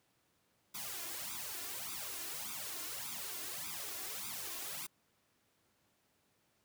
white noise with flanger, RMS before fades -43 dBFS, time 0.74-4.87 s, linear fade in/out 10 ms, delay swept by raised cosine 0.82 to 2.92 ms, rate 1.7 Hz, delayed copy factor +1, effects pink hiss -75 dBFS RMS until 6.64 s + high-pass 100 Hz 12 dB/octave

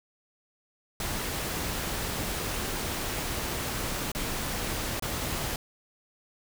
pink noise with dropouts, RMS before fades -32 dBFS, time 1-5.56 s, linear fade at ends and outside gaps 2 ms, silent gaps 4.118-4.149 / 4.997-5.023 s, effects none

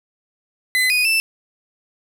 35% pulse tone with pitch steps, 2024 / 2482 / 2653 Hz, B6 / D#7 / E7, +42 / -5 / +10 cents, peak -13 dBFS, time 0.75-1.2 s, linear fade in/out 0 ms, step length 150 ms, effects none

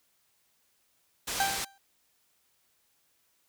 white low-pass noise, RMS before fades -34 dBFS, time 1.27-1.65 s, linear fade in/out 10 ms, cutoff 8500 Hz, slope 12 dB/octave
30% pulse tone with exponential decay, 786 Hz, G5, 4 cents sharp, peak -20 dBFS, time 1.4-1.78 s, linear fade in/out 2 ms, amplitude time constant 82 ms
effects white hiss -71 dBFS RMS until 3.48 s

